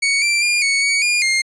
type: tone with pitch steps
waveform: sawtooth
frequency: 2232 / 2353 / 2409 / 2221 / 2248 / 2421 / 2121 Hz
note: C#7 / D7 / D7 / C#7 / C#7 / D#7 / C7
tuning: +11 / +3 / +43 / +3 / +24 / -48 / +23 cents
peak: -11 dBFS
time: 0.02-1.42 s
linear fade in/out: 10 ms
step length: 200 ms
effects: resampled to 22050 Hz